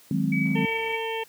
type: chord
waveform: sine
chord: Ab dominant seventh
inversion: second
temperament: equal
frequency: 155.56 / 185 / 207.7 / 261.6 Hz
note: Eb3 / Gb3 / Ab3 / C4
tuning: 0 / 0 / 0 / 0 cents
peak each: -27 dBFS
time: 0.11-0.65 s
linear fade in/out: 2 ms
type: tone with tremolo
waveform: sine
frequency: 2279 Hz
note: C#7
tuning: 47 cents sharp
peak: -27 dBFS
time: 0.32-0.97 s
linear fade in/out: 5 ms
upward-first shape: square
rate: 3.3 Hz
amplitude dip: 35%
type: click train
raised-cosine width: 1 ms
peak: -35 dBFS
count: 32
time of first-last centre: 0.46-0.921 s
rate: 67.3 Hz
type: harmonic tone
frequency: 450.3 Hz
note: A4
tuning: 40 cents sharp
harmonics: 1 / 2 / 4 / 5 / 6 / 7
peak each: -30 / -32 / -39 / -37 / -38 / -38 dBFS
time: 0.55-1.24 s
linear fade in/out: 10 ms
effects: white hiss -54 dBFS RMS until 1.28 s + high-pass 80 Hz 12 dB/octave